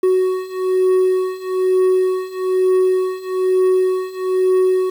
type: beating tone pair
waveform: triangle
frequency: 371.2 / 372.3 Hz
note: F#4 / F#4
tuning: +6 / +11 cents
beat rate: 1.1 Hz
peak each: -16 / -14 dBFS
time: 0.03-4.9 s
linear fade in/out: 5 ms
effects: 7-bit